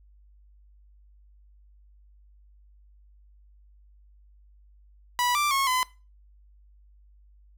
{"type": "tone with pitch steps", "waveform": "sawtooth", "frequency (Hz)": [980, 1177, 1091, 1015], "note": ["B5", "D6", "C#6", "B5"], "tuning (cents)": [-14, 3, -28, 47], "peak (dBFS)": -19, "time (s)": [5.19, 5.83], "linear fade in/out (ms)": 0, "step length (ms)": 160, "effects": ["noise-tail reverb RT60 0.3 s tail -20 dB re dry", "added 50 Hz sine -53 dBFS peak until 7.57 s"]}